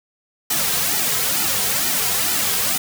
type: noise with flanger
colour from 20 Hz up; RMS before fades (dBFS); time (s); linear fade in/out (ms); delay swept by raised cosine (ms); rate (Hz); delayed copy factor
white; -20; 0.5-2.78; 5; 1.8 to 3.5; 2.2; -0.95
effects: none